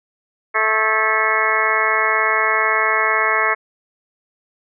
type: harmonic tone with a mistuned harmonic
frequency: 217.9 Hz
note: A3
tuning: 17 cents flat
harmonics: 2 / 3 / 4 / 5 / 6 / 7 / 8 / 9 / 10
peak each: -26 / -26 / -27 / -21 / -22 / -27 / -22 / -23 / -21 dBFS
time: 0.54-3.55 s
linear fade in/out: 20 ms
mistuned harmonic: 7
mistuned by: +74 cents
effects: none